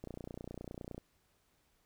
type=click train; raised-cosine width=2 ms; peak=-30 dBFS; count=29; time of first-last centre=0.04-0.98 s; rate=29.8 Hz; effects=pink hiss -74 dBFS RMS until 1.85 s